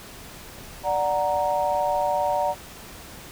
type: chord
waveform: sine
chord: D augmented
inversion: none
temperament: equal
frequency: 587.3 / 740 / 932.3 Hz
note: D5 / F#5 / A#5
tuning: 0 / 0 / 0 cents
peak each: -25 dBFS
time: 0.83-2.55 s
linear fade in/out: 50 ms
effects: pink hiss -42 dBFS RMS until 3.31 s